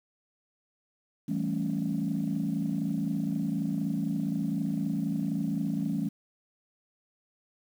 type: chord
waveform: sine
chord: A dominant seventh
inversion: second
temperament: equal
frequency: 164.81 / 196 / 220 / 277.2 Hz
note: E3 / G3 / A3 / C#4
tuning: 0 / 0 / 0 / 0 cents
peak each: -32 dBFS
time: 1.28-6.09 s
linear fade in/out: 10 ms
effects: tanh soft clip ceiling -20 dBFS + 9-bit